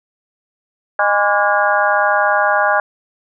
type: harmonic tone with a mistuned harmonic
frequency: 204.7 Hz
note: G#3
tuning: 25 cents flat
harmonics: 3 / 4 / 5 / 6 / 7 / 8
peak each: -18 / -17 / -22 / -21 / -18 / -19 dBFS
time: 0.99-2.8 s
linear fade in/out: 2 ms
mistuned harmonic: 6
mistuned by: -110 cents
effects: none